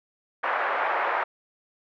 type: band-pass noise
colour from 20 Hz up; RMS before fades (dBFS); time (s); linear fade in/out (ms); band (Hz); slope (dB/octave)
pink; -26; 0.43-1.24; 10; 590 to 1900; 24
effects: none